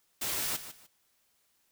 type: noise with echo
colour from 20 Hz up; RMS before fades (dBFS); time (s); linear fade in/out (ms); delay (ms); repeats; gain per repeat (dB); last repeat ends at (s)
white; -33; 0.21-0.57; 10; 150; 2; -12; 0.87
effects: white hiss -72 dBFS RMS until 1.71 s